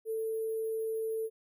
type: tone with sample-and-hold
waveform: sine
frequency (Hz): 443.5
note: A4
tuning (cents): +14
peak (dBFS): -31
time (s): 0.05-1.3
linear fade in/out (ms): 50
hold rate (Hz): 11025
effects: none